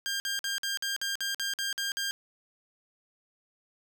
15% pulse tone bursts, 1600 Hz, G6, 35 cents sharp, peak -23 dBFS, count 11, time 0.06-2.11 s, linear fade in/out 0 ms, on 140 ms, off 51 ms, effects none

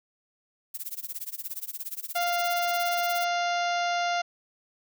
violet noise with tremolo, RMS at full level -33 dBFS, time 0.74-3.25 s, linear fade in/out 5 ms, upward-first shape sine, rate 17 Hz, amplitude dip 95%
harmonic tone, 698.5 Hz, F5, in tune, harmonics 1 / 2 / 3 / 4 / 5 / 6 / 7 / 8 / 9, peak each -26 / -32 / -36 / -38 / -40 / -42 / -43 / -44 / -45 dBFS, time 2.15-4.22 s, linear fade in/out 10 ms
effects none

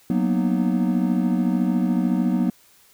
triangle chord, B major seventh, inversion second, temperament equal with one note detuned, 185 / 233.1 / 246.9 / 306.8 Hz, F#3 / A#3 / B3 / D#4, 0 / 0 / 0 / -24 cents, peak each -20 / -23 / -21 / -25 dBFS, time 0.1-2.5 s, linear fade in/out 2 ms, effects white hiss -55 dBFS RMS until 2.93 s

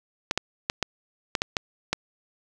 clicks, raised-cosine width 0.2 ms, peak -6 dBFS, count 8, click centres 0.311 / 0.376 / 0.699 / 0.827 / 1.352 / 1.419 / 1.568 / 1.93 s, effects none

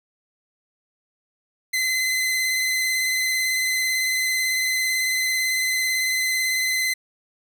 sawtooth tone with vibrato, 2045 Hz, C7, 40 cents flat, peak -17 dBFS, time 1.73-6.94 s, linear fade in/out 10 ms, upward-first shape triangle, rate 18 Hz, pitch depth 24 cents each way, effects none

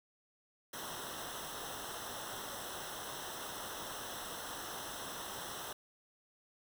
pink noise with comb filter, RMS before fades -44 dBFS, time 0.73-5.73 s, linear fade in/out 5 ms, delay 0.43 ms, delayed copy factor -0.85, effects none

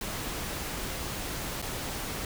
pink noise with dropouts, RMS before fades -35 dBFS, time 0.01-2.25 s, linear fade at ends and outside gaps 2 ms, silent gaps 1.618-1.624 s, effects none

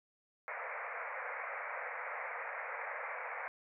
white band-pass noise, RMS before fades -42 dBFS, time 0.48-3.48 s, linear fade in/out 0 ms, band 470 to 2300 Hz, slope 96 dB/octave, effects none

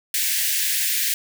white high-pass noise, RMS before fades -22 dBFS, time 0.14-1.14 s, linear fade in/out 2 ms, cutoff 1600 Hz, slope 96 dB/octave, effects none

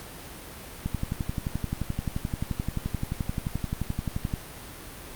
click train, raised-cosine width 5 ms, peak -15 dBFS, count 41, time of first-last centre 0.86-4.338 s, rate 11.5 Hz, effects pink hiss -42 dBFS RMS until 5.15 s + Opus 48 kbps

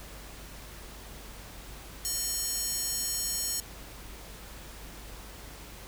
square tone with high-pass filter, 610 Hz, D#5, 34 cents flat, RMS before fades -32 dBFS, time 2.05-3.6 s, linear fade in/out 0 ms, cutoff 6800 Hz, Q 1.6, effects added 50 Hz sine -47 dBFS peak until 5.87 s + pink hiss -47 dBFS RMS until 5.87 s

